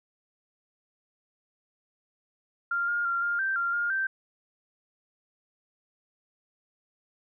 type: tone with pitch steps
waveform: sine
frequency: 1393 / 1416 / 1382 / 1405 / 1564 / 1387 / 1414 / 1561 Hz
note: F6 / F6 / F6 / F6 / G6 / F6 / F6 / G6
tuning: -5 / +23 / -19 / +10 / -4 / -12 / +21 / -8 cents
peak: -25 dBFS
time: 2.71-4.07 s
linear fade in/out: 5 ms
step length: 170 ms
effects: none